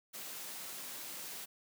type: high-pass noise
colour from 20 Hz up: white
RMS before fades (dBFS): -45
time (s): 0.13-1.46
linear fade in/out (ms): 20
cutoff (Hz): 140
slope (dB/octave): 48
effects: none